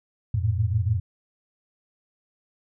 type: tone cluster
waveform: sine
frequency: 88.4 / 107.4 / 114.4 Hz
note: F2 / A2 / A#2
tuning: +22 / -41 / -32 cents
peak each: -25 dBFS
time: 0.34-1 s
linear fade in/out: 5 ms
effects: none

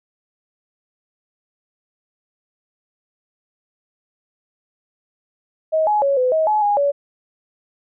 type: tone with pitch steps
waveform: sine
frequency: 633 / 841 / 556 / 506 / 635 / 851 / 822 / 568 Hz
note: D#5 / G#5 / C#5 / B4 / D#5 / G#5 / G#5 / C#5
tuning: +30 / +22 / +5 / +42 / +35 / +42 / -18 / +42 cents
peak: -14 dBFS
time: 5.72-6.92 s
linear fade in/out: 20 ms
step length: 150 ms
effects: none

